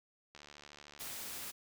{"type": "click train", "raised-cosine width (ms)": 0.2, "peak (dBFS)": -35, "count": 56, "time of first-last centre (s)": [0.35, 1.1], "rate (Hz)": 73.3}
{"type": "noise", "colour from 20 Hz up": "white", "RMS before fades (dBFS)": -44, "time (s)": [0.99, 1.52], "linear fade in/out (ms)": 20}
{"effects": []}